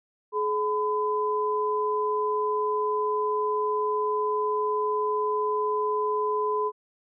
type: tone pair together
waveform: sine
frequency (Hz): 423.8 / 1008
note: G#4 / B5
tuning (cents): +35 / +35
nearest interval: octave + minor third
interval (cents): 1500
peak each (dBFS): -26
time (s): 0.32-6.72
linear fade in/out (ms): 50
effects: none